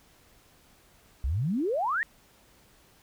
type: exponential sweep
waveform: sine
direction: up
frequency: 58.27 to 1930 Hz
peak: -25 dBFS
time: 1.24-2.03 s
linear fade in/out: 0 ms
effects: pink hiss -60 dBFS RMS until 3.02 s